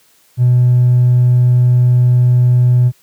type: tone with hard clipping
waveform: sine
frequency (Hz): 123.7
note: B2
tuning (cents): +3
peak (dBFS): -7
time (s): 0.37-2.92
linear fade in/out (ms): 50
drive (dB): 1
effects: white hiss -52 dBFS RMS until 3.02 s + high-pass 60 Hz 12 dB/octave